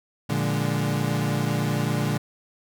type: chord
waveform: 35% pulse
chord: Bb dominant seventh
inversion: none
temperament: equal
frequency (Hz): 116.54 / 146.83 / 174.61 / 207.7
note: Bb2 / D3 / F3 / Ab3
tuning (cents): 0 / 0 / 0 / 0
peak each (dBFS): -26 / -24 / -30 / -28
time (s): 0.29-2.18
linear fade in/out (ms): 10
effects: none